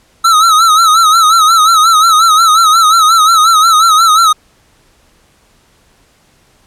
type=tone with vibrato; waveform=square; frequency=1300 Hz; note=E6; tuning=24 cents flat; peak=-5 dBFS; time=0.24-4.33 s; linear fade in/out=10 ms; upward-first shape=sine; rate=5.6 Hz; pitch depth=87 cents each way; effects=pink hiss -50 dBFS RMS until 6.66 s + low-pass 11000 Hz 12 dB/octave